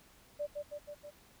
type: tone with echo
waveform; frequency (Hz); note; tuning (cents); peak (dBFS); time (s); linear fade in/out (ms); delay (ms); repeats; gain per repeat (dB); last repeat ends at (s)
sine; 587.3; D5; 0; -33; 0.39-0.47; 20; 160; 4; -3; 1.11
effects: pink hiss -62 dBFS RMS until 1.4 s